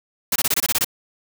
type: noise bursts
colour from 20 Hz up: white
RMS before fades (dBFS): -19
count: 9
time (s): 0.32-0.846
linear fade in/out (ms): 5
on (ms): 38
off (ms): 23
effects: none